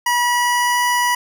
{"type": "tone with pitch glide", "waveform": "25% pulse", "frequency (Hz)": [968, 975.3], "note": ["B5", "B5"], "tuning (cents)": [-35, -22], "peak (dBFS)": -11, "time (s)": [0.06, 1.15], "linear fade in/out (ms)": 5, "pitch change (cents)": 13, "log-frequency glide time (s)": [0.16, 0.85], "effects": []}